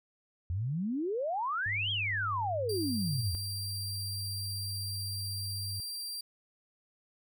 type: exponential two-way sweep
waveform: sine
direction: up then down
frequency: 82.2 to 3322 to 82.2 Hz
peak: -30 dBFS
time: 0.5-3.35 s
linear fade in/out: 0 ms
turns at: 1.91 s
type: tone with pitch glide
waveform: sine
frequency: 100.7 to 100 Hz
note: G2 to G2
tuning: +47 to +35 cents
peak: -37 dBFS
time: 1.66-5.8 s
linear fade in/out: 0 ms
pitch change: -12 cents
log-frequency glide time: 1.92-5.52 s
type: tone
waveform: sawtooth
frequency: 4721 Hz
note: D8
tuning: 8 cents sharp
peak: -34 dBFS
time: 2.69-6.21 s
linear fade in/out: 5 ms
effects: none